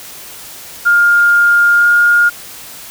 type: tone with pitch glide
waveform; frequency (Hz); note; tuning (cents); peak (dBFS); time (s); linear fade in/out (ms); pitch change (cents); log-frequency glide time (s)
sine; 1410 to 1419.8; F6 to F6; +16 to +28; -6; 0.85-2.3; 20; +12; 1.77-1.87
effects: white hiss -32 dBFS RMS until 2.9 s